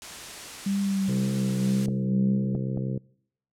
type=noise; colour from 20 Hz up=white; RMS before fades=-39 dBFS; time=0.02-1.86 s; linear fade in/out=0 ms
type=tone with vibrato; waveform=sine; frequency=196 Hz; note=G3; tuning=in tune; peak=-23 dBFS; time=0.66-2.56 s; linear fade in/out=5 ms; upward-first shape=triangle; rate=1.9 Hz; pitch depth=29 cents each way
type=harmonic tone; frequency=65.41 Hz; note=C2; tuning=in tune; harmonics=2 / 3 / 4 / 5 / 6 / 7 / 8; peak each=-28 / -32 / -43 / -40 / -42 / -41 / -43 dBFS; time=1.08-2.98 s; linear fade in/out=5 ms
type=clicks; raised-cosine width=2 ms; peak=-20 dBFS; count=3; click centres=1.884 / 2.551 / 2.774 s
effects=noise-tail reverb RT60 0.7 s tail -25 dB re dry + low-pass 9000 Hz 12 dB/octave